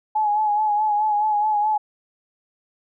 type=tone with vibrato; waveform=sine; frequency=845 Hz; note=G#5; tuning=30 cents sharp; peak=-17 dBFS; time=0.15-1.78 s; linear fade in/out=10 ms; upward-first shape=sine; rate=4.7 Hz; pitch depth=42 cents each way; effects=none